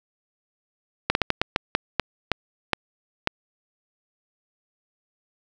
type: slowing click train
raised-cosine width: 0.3 ms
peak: -3 dBFS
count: 11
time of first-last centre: 1.1-3.274 s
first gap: 51 ms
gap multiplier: 1.3
effects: none